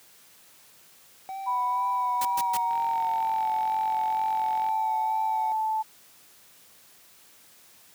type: tone with vibrato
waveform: triangle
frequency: 760 Hz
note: F#5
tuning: 46 cents sharp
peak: -31 dBFS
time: 1.29-5.52 s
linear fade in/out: 0 ms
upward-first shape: sine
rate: 2.1 Hz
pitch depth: 40 cents each way
type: tone with pitch glide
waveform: sine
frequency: 987.8 to 875 Hz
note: B5 to A5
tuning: 0 to -10 cents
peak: -24 dBFS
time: 1.46-5.83 s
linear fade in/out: 20 ms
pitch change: -210 cents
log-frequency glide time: 2.06-3.46 s
type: noise bursts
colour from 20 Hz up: white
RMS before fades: -32 dBFS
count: 3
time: 2.21-2.573 s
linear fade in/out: 5 ms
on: 41 ms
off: 120 ms
type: click train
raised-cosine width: 0.3 ms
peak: -27 dBFS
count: 89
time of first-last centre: 2.71-4.688 s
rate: 44.5 Hz
effects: white hiss -55 dBFS RMS until 7.94 s + high-pass 80 Hz 12 dB/octave